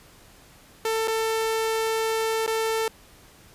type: tone with dropouts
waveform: sawtooth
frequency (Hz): 445.6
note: A4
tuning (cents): +22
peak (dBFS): -19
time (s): 0.85-2.88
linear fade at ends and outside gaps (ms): 2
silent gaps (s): 1.075-1.08 / 2.464-2.476
effects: pink hiss -52 dBFS RMS until 3.54 s + resampled to 32000 Hz